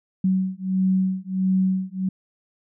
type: beating tone pair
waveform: sine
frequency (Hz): 187.4 / 188.9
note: F#3 / F#3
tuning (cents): +22 / +36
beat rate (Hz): 1.5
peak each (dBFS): -22 / -22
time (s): 0.24-2.09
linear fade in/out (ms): 5
effects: none